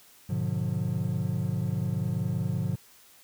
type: chord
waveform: triangle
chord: G# diminished seventh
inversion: none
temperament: just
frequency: 103.83 / 124.59 / 149.51 / 179.41 Hz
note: G#2 / B2 / D3 / F3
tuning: 0 / +16 / +31 / +47 cents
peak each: -30 dBFS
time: 0.29-2.76 s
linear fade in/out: 10 ms
effects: white hiss -56 dBFS RMS until 3.23 s